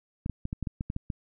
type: clicks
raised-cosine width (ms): 5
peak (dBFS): -19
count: 10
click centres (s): 0.261 / 0.297 / 0.454 / 0.529 / 0.627 / 0.672 / 0.809 / 0.901 / 0.964 / 1.102
effects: none